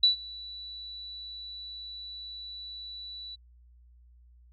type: tone with ADSR envelope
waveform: sine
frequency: 3951 Hz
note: B7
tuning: in tune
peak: -16 dBFS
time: 0.03-3.36 s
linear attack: 6 ms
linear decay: 120 ms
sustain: -23 dB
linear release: 17 ms
effects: added 60 Hz sine -54 dBFS peak until 4.52 s